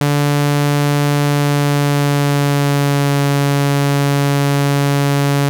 sawtooth tone with pitch glide, 144.7 to 141.48 Hz, D3 to C#3, -25 to +36 cents, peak -8 dBFS, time 0.01-5.49 s, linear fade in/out 0 ms, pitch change -39 cents, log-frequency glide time 1.24-3.21 s, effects none

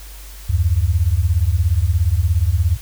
sine beating tone pair, 76.6 / 93.6 Hz, D#2 / F#2, -27 / +20 cents, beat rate 17 Hz, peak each -16 dBFS, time 0.49-2.77 s, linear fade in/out 10 ms, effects added 50 Hz sine -34 dBFS peak until 2.81 s + white hiss -41 dBFS RMS until 2.81 s

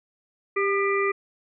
harmonic tone with a mistuned harmonic, 395.6 Hz, G4, 16 cents sharp, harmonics 1 / 3 / 5 / 6, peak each -23 / -27 / -28 / -31 dBFS, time 0.56-1.12 s, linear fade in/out 10 ms, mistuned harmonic 3, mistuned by +32 cents, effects none

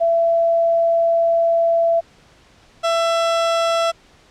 sine / 30% pulse tone pair in turn, 670 / 667.7 Hz, E5 / E5, +28 / +22 cents, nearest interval unison, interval 6 cents, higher first, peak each -13 dBFS, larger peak neither, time 0-2.01 / 2.83-3.92 s, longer first, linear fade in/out 20 ms, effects pink hiss -51 dBFS RMS until 4.3 s + low-pass 6000 Hz 12 dB/octave

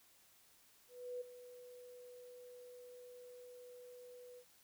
sine tone with ADSR envelope, 493.9 Hz, B4, in tune, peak -40 dBFS, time 0.88-4.45 s, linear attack 330 ms, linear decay 12 ms, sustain -13 dB, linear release 71 ms, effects white hiss -68 dBFS RMS until 4.63 s

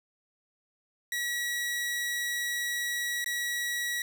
sawtooth tone with dropouts, 1925 Hz, B6, 45 cents flat, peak -26 dBFS, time 1.12-4.02 s, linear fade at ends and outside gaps 2 ms, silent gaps 3.244-3.26 s, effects none

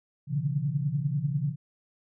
sine tone cluster, 124.3 / 140.7 / 150.8 / 171.1 Hz, B2 / C#3 / D3 / F3, +12 / +26 / +46 / -35 cents, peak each -35 / -28 / -31 / -35 dBFS, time 0.27-1.56 s, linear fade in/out 50 ms, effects none

